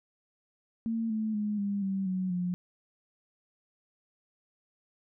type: tone with pitch steps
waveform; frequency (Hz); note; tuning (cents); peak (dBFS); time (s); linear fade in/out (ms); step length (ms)
sine; 226.8 / 217.9 / 209.4 / 201.2 / 193.38 / 185.82 / 178.56; A#3 / A3 / G#3 / G3 / G3 / F#3 / F3; -47 / -17 / +15 / +45 / -23 / +8 / +39; -28; 0.86-2.54; 0; 240
effects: none